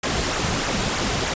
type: noise with flanger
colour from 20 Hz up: pink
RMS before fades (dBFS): -23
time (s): 0.03-1.34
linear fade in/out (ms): 5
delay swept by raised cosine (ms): 0.21 to 3.61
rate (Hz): 3.2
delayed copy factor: -0.5
effects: resampled to 16000 Hz

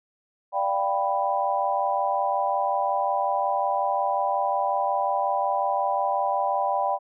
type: chord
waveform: sine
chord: G dominant seventh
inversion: second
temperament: equal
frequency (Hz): 587.3 / 698.5 / 784 / 987.8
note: D5 / F5 / G5 / B5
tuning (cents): 0 / 0 / 0 / 0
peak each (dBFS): -28 / -30 / -25 / -27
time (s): 0.52-6.99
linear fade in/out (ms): 50
effects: none

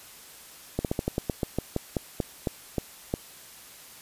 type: slowing click train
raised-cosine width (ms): 2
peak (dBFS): -12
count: 15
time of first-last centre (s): 0.79-3.139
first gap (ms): 58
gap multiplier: 1.15
effects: white hiss -48 dBFS RMS until 4.01 s + resampled to 32000 Hz

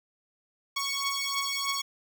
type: beating tone pair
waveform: 10% pulse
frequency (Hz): 1108.7 / 1111.9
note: C#6 / C#6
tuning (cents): 0 / +5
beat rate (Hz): 3.2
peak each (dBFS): -23 / -23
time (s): 0.76-1.82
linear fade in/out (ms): 10
effects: none

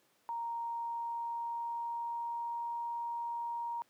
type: tone with pitch glide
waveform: sine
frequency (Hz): 932.3 to 939.3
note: A#5 to A#5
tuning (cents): 0 to +13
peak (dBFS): -35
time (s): 0.29-3.82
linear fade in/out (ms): 0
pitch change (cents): +13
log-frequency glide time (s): 0.58-2.75
effects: pink hiss -71 dBFS RMS until 3.89 s + high-pass 200 Hz 12 dB/octave

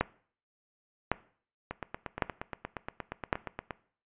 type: two click trains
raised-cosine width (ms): 0.5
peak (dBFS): -10 / -20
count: 4 / 18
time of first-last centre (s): 0.01-3.329 / 1.71-3.708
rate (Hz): 0.904 / 8.51
effects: noise-tail reverb RT60 0.5 s tail -19 dB re dry + resampled to 8000 Hz

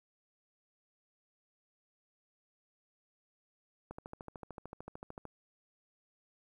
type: click train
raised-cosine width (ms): 1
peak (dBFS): -30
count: 19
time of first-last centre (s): 3.91-5.253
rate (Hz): 13.4
effects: 11-bit

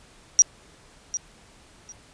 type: tone with echo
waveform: sine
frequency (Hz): 5760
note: F#8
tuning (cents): -47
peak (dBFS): -10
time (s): 0.39-0.42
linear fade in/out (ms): 0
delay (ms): 750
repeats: 2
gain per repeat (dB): -14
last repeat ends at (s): 1.92
effects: pink hiss -53 dBFS RMS until 2.13 s + resampled to 22050 Hz

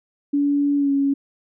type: tone with pitch glide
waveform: sine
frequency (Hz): 285.7 to 278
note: D4 to C#4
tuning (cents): -48 to +5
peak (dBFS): -16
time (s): 0.33-1.14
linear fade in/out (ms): 10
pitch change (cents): -47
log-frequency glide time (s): 0.77-0.91
effects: none

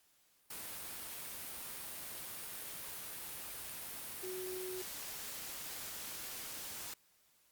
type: tone in noise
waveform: sine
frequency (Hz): 370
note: F#4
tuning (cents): 0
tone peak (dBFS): -41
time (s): 4.23-4.82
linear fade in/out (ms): 5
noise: white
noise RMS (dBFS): -45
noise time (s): 0.5-6.94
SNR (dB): +1
effects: white hiss -71 dBFS RMS until 7.51 s + Opus 48 kbps

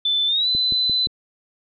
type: tone with pitch glide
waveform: sine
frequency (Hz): 3520 to 4020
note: A7 to B7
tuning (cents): 0 to +30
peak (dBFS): -17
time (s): 0.05-1.07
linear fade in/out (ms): 5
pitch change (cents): +230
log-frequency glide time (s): 0.27-0.48
type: click train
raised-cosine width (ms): 3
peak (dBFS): -19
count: 4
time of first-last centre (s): 0.55-1.07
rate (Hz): 5.77
effects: none

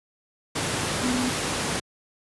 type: tone in noise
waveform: sine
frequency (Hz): 249.5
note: B3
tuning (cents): +18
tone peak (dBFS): -24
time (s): 1.03-1.3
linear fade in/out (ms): 10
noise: pink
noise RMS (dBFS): -26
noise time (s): 0.55-1.8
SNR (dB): -1
effects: high-pass 100 Hz 12 dB/octave + resampled to 24000 Hz

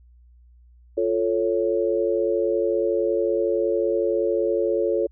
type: chord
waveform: sine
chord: F augmented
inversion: none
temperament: equal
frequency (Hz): 349.2 / 440 / 554.4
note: F4 / A4 / C#5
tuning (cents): 0 / 0 / 0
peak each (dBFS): -24 / -23 / -24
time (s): 0.97-5.07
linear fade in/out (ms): 10
effects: added 60 Hz sine -49 dBFS peak until 5.11 s

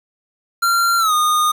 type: tone with pitch glide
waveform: square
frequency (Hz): 1378 to 1227.7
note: F6 to D#6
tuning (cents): -24 to -24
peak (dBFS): -14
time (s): 0.62-1.52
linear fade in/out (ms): 10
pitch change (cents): -200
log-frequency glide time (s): 0.98-1.13
effects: 7-bit

